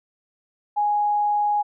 sine tone, 830 Hz, G#5, 1 cent flat, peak -18 dBFS, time 0.76-1.63 s, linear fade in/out 20 ms, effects none

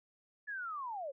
sine linear sweep, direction down, 1733 to 516 Hz, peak -38 dBFS, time 0.47-1.12 s, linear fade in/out 20 ms, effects none

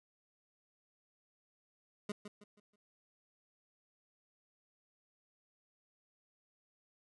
25% pulse tone with echo, 207 Hz, G#3, 5 cents flat, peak -33 dBFS, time 2.09-2.12 s, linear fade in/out 5 ms, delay 160 ms, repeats 4, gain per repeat -9 dB, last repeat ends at 2.76 s, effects resampled to 24000 Hz

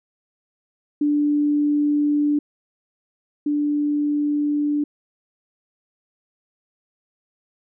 sine tone pair in turn, 293.7 / 293.7 Hz, D4 / D4, 0 / 0 cents, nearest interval unison, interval 0 cents, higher neither, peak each -16 / -18 dBFS, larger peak first, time 1.01-2.39 / 3.46-4.84 s, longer neither, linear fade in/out 5 ms, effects none

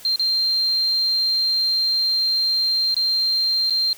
sine tone with dropouts, 4171 Hz, C8, 6 cents flat, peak -17 dBFS, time 0.05-3.93 s, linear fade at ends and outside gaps 1 ms, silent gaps 0.159-0.195 / 2.944-2.966 / 3.698-3.706 s, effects white hiss -43 dBFS RMS until 3.97 s

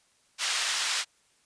white band-pass noise, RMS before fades -29 dBFS, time 0.38-1.05 s, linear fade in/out 50 ms, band 1200 to 5500 Hz, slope 12 dB/octave, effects white hiss -66 dBFS RMS until 1.45 s + resampled to 22050 Hz

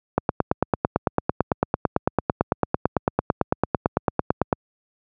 click train, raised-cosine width 1 ms, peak -3 dBFS, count 40, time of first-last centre 0.18-4.528 s, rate 8.97 Hz, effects high-pass 80 Hz 12 dB/octave

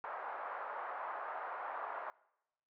pink band-pass noise, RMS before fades -43 dBFS, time 0.04-2.1 s, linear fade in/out 0 ms, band 680 to 1400 Hz, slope 24 dB/octave, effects noise-tail reverb RT60 0.9 s tail -23 dB re dry

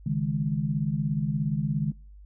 sine chord, C# suspended second, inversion none, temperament equal, 138.59 / 155.56 / 207.7 Hz, C#3 / D#3 / G#3, 0 / 0 / 0 cents, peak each -29 / -27 / -30 dBFS, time 0.06-1.92 s, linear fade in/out 5 ms, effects noise-tail reverb RT60 0.4 s tail -23 dB re dry + added 50 Hz sine -45 dBFS peak until 2.25 s

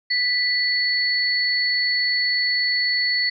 sine tone pair together, 1975.5 / 4424 Hz, B6 / C#8, 0 / -4 cents, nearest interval octave + major second, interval 1396 cents, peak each -21 dBFS, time 0.1-3.3 s, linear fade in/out 10 ms, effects none

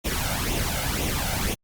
pink noise with flanger, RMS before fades -26 dBFS, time 0.04-1.55 s, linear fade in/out 20 ms, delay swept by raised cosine 0.31 to 1.41 ms, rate 2 Hz, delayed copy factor +0.6, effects Opus 48 kbps

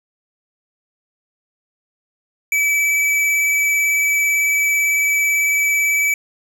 square tone with vibrato, 2300 Hz, D7, 37 cents flat, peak -15 dBFS, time 2.52-6.14 s, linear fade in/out 2 ms, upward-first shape sine, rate 18 Hz, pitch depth 14 cents each way, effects none

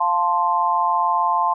sine chord, F major, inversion none, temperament equal, 698.5 / 880 / 1046.5 Hz, F5 / A5 / C6, 0 / 0 / 0 cents, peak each -24 / -20 / -19 dBFS, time 0-1.54 s, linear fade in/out 10 ms, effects none

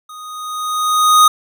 square tone with level ramp, 1243 Hz, D#6, 2 cents flat, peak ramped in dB -33 to -5 dBFS, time 0.09-1.28 s, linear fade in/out 5 ms, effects none

